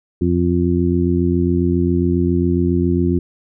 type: harmonic tone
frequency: 87.31 Hz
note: F2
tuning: in tune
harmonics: 1 / 2 / 3 / 4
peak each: -19 / -19 / -19 / -19 dBFS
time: 0.21-3.19 s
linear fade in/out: 5 ms
effects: none